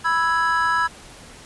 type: chord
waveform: triangle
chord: E major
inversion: second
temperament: equal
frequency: 987.8 / 1318.5 / 1661.2 Hz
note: B5 / E6 / G#6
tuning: 0 / 0 / 0 cents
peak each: -20 dBFS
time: 0.04-0.88 s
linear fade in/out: 20 ms
effects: pink hiss -43 dBFS RMS until 1.45 s + resampled to 24000 Hz